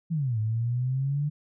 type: exponential two-way sweep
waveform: sine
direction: down then up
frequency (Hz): 171.8 to 107 to 149.8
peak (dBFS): -24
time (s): 0.1-1.3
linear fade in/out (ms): 20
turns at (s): 0.39
effects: none